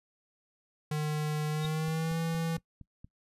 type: tone with pitch glide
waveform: square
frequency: 151.8 to 164.59 Hz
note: D#3 to E3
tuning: -42 to -2 cents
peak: -30 dBFS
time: 0.91-2.57 s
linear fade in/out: 5 ms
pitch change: +140 cents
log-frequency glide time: 1.49-2.18 s
type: tone with exponential growth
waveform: sine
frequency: 3729 Hz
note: A#7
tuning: in tune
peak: -32 dBFS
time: 1.58-1.66 s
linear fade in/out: 5 ms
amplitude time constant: 16 ms
type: click train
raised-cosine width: 5 ms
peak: -35 dBFS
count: 7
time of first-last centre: 1.65-3.045 s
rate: 4.3 Hz
effects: noise-tail reverb RT60 0.1 s tail -21 dB re dry + resampled to 32000 Hz